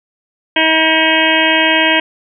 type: harmonic tone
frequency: 319.1 Hz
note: D#4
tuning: 44 cents sharp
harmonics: 1 / 2 / 3 / 5 / 6 / 7 / 8 / 9 / 10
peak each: -18 / -18 / -18 / -18 / -18 / -18 / -18 / -18 / -18 dBFS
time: 0.56-2 s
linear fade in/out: 5 ms
effects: none